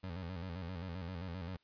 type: tone with vibrato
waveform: 25% pulse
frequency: 88.8 Hz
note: F2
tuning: 29 cents sharp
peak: -37 dBFS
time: 0.03-1.57 s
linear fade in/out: 10 ms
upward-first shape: square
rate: 7.6 Hz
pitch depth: 95 cents each way
effects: white hiss -75 dBFS RMS until 1.63 s + resampled to 11025 Hz